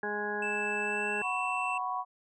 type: harmonic tone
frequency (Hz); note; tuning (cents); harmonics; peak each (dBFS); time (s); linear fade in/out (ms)
207.7; G#3; 0; 1 / 2 / 3 / 4 / 5 / 7 / 8; -42 / -36 / -45 / -38 / -45 / -43 / -35; 0.03-1.22; 2
type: tone with pitch glide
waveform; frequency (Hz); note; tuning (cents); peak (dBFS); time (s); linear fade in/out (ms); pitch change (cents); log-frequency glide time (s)
triangle; 2637 to 2678; E7 to E7; 0 to +27; -32; 0.42-1.78; 5; +27; 0.83-1.15
type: chord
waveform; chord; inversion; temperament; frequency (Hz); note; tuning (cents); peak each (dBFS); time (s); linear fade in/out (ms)
sine; F# suspended fourth; none; equal; 740 / 987.8 / 1108.7; F#5 / B5 / C#6; 0 / 0 / 0; -35; 1.21-2.05; 50
effects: resampled to 24000 Hz